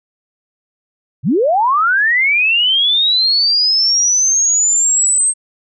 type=linear sweep; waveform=sine; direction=up; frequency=100.4 to 8400 Hz; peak=-10 dBFS; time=1.23-5.34 s; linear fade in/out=50 ms; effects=none